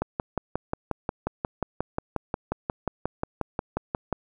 click train, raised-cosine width 1 ms, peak -12 dBFS, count 24, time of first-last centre 0.02-4.127 s, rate 5.6 Hz, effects none

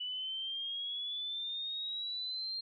sine exponential sweep, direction up, 2960 to 4208 Hz, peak -36 dBFS, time 0-2.61 s, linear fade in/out 10 ms, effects none

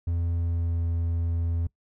triangle tone with pitch glide, 85 to 84.17 Hz, F2 to E2, -46 to +37 cents, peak -22 dBFS, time 0.07-1.67 s, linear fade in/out 5 ms, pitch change -17 cents, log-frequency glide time 0.33-0.83 s, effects noise-tail reverb RT60 0.1 s tail -22 dB re dry

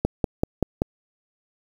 click train, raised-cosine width 2 ms, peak -6 dBFS, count 5, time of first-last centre 0.05-0.819 s, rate 5.2 Hz, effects 7-bit

